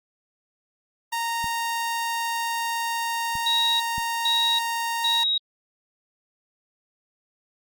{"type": "tone", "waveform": "sawtooth", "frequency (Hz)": 927, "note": "A#5", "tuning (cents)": -10, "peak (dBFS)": -21, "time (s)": [1.12, 5.24], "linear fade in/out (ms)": 10}
{"type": "clicks", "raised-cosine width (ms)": 5, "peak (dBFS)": [-24, -27, -23], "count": 3, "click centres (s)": [1.443, 3.354, 3.981]}
{"type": "tone bursts", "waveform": "sine", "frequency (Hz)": 3806, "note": "A#7", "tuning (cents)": 35, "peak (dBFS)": -20, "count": 3, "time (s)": [3.46, 5.38], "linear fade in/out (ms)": 5, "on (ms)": 340, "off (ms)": 450}
{"effects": ["Opus 48 kbps"]}